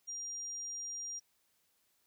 sine tone, 5700 Hz, F8, 34 cents sharp, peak -39 dBFS, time 0.07-1.2 s, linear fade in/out 20 ms, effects white hiss -75 dBFS RMS until 2.06 s

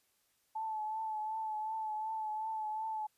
sine tone with vibrato, 870 Hz, A5, 20 cents flat, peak -35 dBFS, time 0.55-3.07 s, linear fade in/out 10 ms, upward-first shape triangle, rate 2.7 Hz, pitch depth 37 cents each way, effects white hiss -75 dBFS RMS until 3.17 s + resampled to 32000 Hz

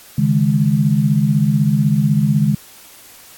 sine chord, C# suspended second, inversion none, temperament equal with one note detuned, 139.56 / 155.56 / 207.7 Hz, C#3 / D#3 / G#3, +12 / 0 / 0 cents, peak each -16 dBFS, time 0.18-2.55 s, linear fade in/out 5 ms, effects white hiss -42 dBFS RMS until 3.37 s + AAC 64 kbps

